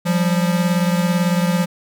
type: beating tone pair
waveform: square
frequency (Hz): 174.7 / 192.7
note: F3 / G3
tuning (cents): +1 / -29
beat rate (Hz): 18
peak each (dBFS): -17 / -22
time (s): 0.05-1.66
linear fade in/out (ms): 20
effects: none